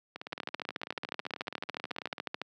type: two click trains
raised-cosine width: 0.3 ms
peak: -17 / -23 dBFS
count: 30 / 38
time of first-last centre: 0.33-2.416 / 0.16-2.182 s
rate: 13.9 / 18.3 Hz
effects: high-pass 200 Hz 12 dB/octave